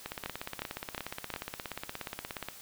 two click trains, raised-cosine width 0.3 ms, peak -20 / -18 dBFS, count 42 / 4, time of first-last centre 0.06-2.486 / 0.26-1.339 s, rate 16.9 / 2.78 Hz, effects white hiss -50 dBFS RMS until 2.61 s

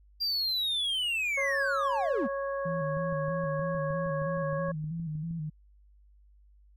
triangle linear sweep, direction down, 4785 to 185 Hz, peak -26 dBFS, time 0.2-2.28 s, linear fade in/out 20 ms
harmonic tone, 552 Hz, C#5, 7 cents flat, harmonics 1 / 2 / 3, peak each -31 / -37 / -41 dBFS, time 1.37-4.72 s, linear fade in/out 10 ms
sine tone with vibrato, 159.9 Hz, D#3, 48 cents sharp, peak -32 dBFS, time 2.65-5.5 s, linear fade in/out 10 ms, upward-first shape square, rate 3.1 Hz, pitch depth 70 cents each way
click train, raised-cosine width 5 ms, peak -34 dBFS, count 16, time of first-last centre 2.97-5.31 s, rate 6.41 Hz
effects added 50 Hz sine -56 dBFS peak until 6.76 s

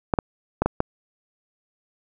clicks, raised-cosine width 1 ms, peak -5 dBFS, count 5, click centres 0.138 / 0.188 / 0.62 / 0.66 / 0.804 s, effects none

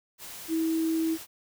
sine tone in noise, 323.9 Hz, E4, 30 cents flat, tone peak -24 dBFS, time 0.48-1.18 s, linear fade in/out 50 ms, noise white, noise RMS -42 dBFS, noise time 0.18-1.27 s, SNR +15 dB, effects none

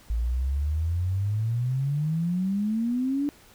sine exponential sweep, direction up, 55 to 293.3 Hz, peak -23 dBFS, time 0.1-3.29 s, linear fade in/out 0 ms, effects pink hiss -54 dBFS RMS until 3.54 s

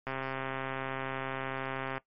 click train, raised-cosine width 0.5 ms, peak -20 dBFS, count 255, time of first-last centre 0.07-1.98 s, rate 133 Hz, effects noise-tail reverb RT60 0.1 s tail -19 dB re dry + MP3 32 kbps

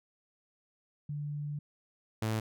sine / sawtooth tone pair in turn, 146.83 / 110 Hz, D3 / A2, 0 / 0 cents, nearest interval perfect fourth, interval 500 cents, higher first, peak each -34 / -26 dBFS, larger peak second, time 1.09-1.59 / 2.22-2.4 s, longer first, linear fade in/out 5 ms, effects none

